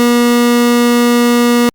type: tone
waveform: 30% pulse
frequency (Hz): 239.9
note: A#3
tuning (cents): +50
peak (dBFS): -5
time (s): 0-1.69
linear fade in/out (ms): 0
effects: Opus 48 kbps